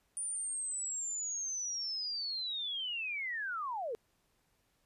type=linear sweep; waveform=sine; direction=down; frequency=9400 to 421.8 Hz; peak=-35 dBFS; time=0.17-3.95 s; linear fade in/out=0 ms; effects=pink hiss -75 dBFS RMS until 4.85 s + resampled to 32000 Hz